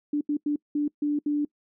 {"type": "tone bursts at uneven times", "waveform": "sine", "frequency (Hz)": 293.7, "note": "D4", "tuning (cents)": 0, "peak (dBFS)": -22, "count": 6, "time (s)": [[0.13, 0.21], [0.29, 0.37], [0.46, 0.56], [0.75, 0.88], [1.02, 1.19], [1.26, 1.45]], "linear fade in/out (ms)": 5, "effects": ["noise-tail reverb RT60 0.1 s tail -24 dB re dry"]}